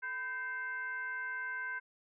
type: tone with frequency modulation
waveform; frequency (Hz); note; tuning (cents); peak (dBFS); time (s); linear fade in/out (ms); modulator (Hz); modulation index
sine; 1554; G6; -16; -36; 0.02-1.8; 20; 551; 0.66
effects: none